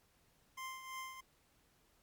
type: tone with tremolo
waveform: 25% pulse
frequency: 1046.5 Hz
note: C6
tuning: in tune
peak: -38 dBFS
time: 0.57-1.21 s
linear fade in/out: 10 ms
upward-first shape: triangle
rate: 3 Hz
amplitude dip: 65%
effects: pink hiss -72 dBFS RMS until 2.02 s + MP3 96 kbps